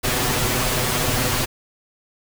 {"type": "noise with comb filter", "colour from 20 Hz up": "pink", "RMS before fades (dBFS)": -21, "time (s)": [0.03, 1.46], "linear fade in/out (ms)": 20, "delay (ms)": 8, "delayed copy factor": 0.95, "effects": []}